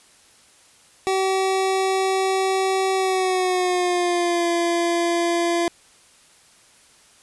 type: tone with pitch glide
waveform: 25% pulse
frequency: 381.7 to 342 Hz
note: G4 to F4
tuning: -46 to -36 cents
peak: -15 dBFS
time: 1.07-5.68 s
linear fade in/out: 0 ms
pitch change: -190 cents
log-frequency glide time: 2.94-4.48 s
effects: white hiss -53 dBFS RMS until 7.22 s + resampled to 24000 Hz